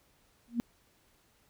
sine tone with exponential growth, 236.1 Hz, A#3, 22 cents sharp, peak -23 dBFS, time 0.48-0.6 s, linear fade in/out 0 ms, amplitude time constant 26 ms, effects pink hiss -68 dBFS RMS until 1.49 s

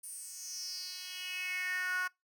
10% pulse tone with high-pass filter sweep, 366.2 Hz, F#4, 18 cents flat, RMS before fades -39 dBFS, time 0.03-2.08 s, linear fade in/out 10 ms, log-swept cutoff 9800 to 1300 Hz, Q 5.2, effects noise-tail reverb RT60 0.2 s tail -24 dB re dry

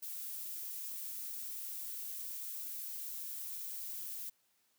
violet noise, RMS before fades -43 dBFS, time 0.02-4.3 s, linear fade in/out 10 ms, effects white hiss -75 dBFS RMS until 4.78 s + high-pass 80 Hz 12 dB/octave

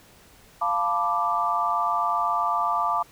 sine chord, B half-diminished seventh, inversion second, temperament equal, 698.5 / 880 / 987.8 / 1174.7 Hz, F5 / A5 / B5 / D6, 0 / 0 / 0 / 0 cents, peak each -28 / -28 / -29 / -24 dBFS, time 0.61-3.03 s, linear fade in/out 10 ms, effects pink hiss -53 dBFS RMS until 3.11 s

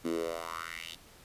10% pulse tone with high-pass filter sweep, 82.9 Hz, E2, 10 cents sharp, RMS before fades -37 dBFS, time 0.04-0.96 s, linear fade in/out 20 ms, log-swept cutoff 260 to 3600 Hz, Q 3.7, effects pink hiss -56 dBFS RMS until 1.24 s + resampled to 32000 Hz

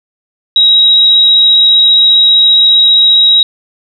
sine tone with vibrato, 3827 Hz, A#7, 45 cents sharp, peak -3 dBFS, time 0.56-3.43 s, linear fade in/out 2 ms, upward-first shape triangle, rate 15 Hz, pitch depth 10 cents each way, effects none

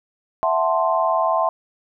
sine chord, F# half-diminished seventh, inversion third, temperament equal, 659.3 / 740 / 880 / 1046.5 Hz, E5 / F#5 / A5 / C6, 0 / 0 / 0 / 0 cents, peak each -20 / -24 / -24 / -21 dBFS, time 0.43-1.49 s, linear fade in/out 0 ms, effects none

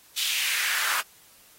pink noise with high-pass filter sweep, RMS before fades -27 dBFS, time 0.16-1.02 s, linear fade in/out 20 ms, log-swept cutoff 3400 to 1200 Hz, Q 2.5, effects white hiss -55 dBFS RMS until 1.58 s + AAC 48 kbps

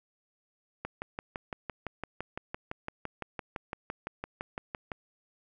click train, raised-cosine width 0.5 ms, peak -20 dBFS, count 25, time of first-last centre 0.85-4.918 s, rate 5.9 Hz, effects none

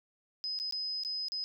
sine tone with dropouts, 5040 Hz, D#8, 21 cents sharp, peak -33 dBFS, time 0.44-1.44 s, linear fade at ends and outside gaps 0 ms, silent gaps 0.589-0.599 / 0.71-0.724 / 1.035-1.049 / 1.284-1.32 s, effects none

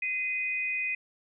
sine tone pair together, 2048 / 2489 Hz, C7 / D#7, -38 / 0 cents, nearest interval minor third, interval 338 cents, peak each -34 / -29 dBFS, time 0.02-0.95 s, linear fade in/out 5 ms, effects none

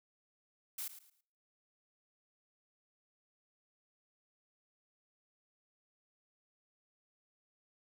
blue noise with echo, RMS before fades -41 dBFS, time 0.78-0.88 s, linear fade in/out 5 ms, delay 110 ms, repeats 3, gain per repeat -12 dB, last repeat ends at 1.21 s, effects noise-tail reverb RT60 0.6 s tail -24 dB re dry

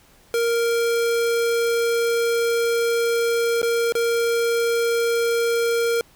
square tone with dropouts, 466.2 Hz, A#4, in tune, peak -19 dBFS, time 0.34-6.01 s, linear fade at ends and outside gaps 1 ms, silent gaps 3.617-3.629 / 3.923-3.952 s, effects pink hiss -54 dBFS RMS until 6.15 s

